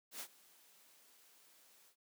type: noise with ADSR envelope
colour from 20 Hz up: white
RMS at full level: -44 dBFS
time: 0.11-1.96 s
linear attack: 93 ms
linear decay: 70 ms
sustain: -22 dB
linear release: 81 ms
effects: high-pass 200 Hz 12 dB/octave